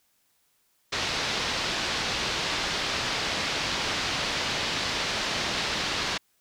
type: low-pass noise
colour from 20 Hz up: white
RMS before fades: -29 dBFS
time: 0.92-6.18 s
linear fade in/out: 10 ms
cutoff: 4900 Hz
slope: 24 dB/octave
effects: white hiss -69 dBFS RMS until 6.4 s